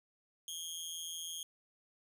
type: tone with amplitude modulation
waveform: 20% pulse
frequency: 3258 Hz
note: G#7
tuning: 34 cents flat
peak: -32 dBFS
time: 0.48-1.43 s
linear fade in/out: 2 ms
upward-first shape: sine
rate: 166 Hz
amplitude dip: 80%
effects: none